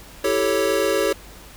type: chord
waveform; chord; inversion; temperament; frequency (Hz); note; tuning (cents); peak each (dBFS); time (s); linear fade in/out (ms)
square; A dominant seventh; second; equal; 329.6 / 392 / 440 / 554.4; E4 / G4 / A4 / C#5; 0 / 0 / 0 / 0; -28 / -24 / -24 / -23; 0.24-1.13; 5
effects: added 50 Hz sine -46 dBFS peak until 1.56 s + pink hiss -44 dBFS RMS until 1.56 s